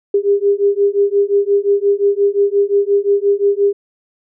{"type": "beating tone pair", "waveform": "sine", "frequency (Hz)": [400, 405.7], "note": ["G4", "G#4"], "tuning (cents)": [35, -41], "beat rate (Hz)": 5.7, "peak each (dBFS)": -14, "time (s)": [0.14, 3.73], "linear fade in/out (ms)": 5, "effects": []}